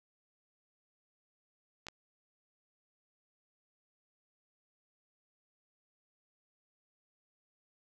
clicks, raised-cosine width 0.2 ms, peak -26 dBFS, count 2, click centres 1.868 / 1.885 s, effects none

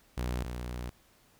sawtooth tone pair in turn, 61.3 / 60.91 Hz, B1 / B1, -12 / -23 cents, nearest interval unison, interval 11 cents, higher first, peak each -27 / -32 dBFS, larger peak first, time 0.17-0.44 / 0.44-0.9 s, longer second, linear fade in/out 10 ms, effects pink hiss -64 dBFS RMS until 1.39 s

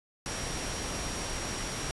sine tone in noise, 5640 Hz, F8, 16 cents sharp, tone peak -42 dBFS, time 0.26-1.91 s, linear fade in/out 0 ms, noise pink, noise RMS -35 dBFS, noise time 0.26-1.91 s, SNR -10 dB, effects resampled to 24000 Hz

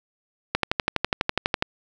click train, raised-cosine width 0.3 ms, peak -4 dBFS, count 14, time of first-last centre 0.55-1.624 s, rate 12.1 Hz, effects none

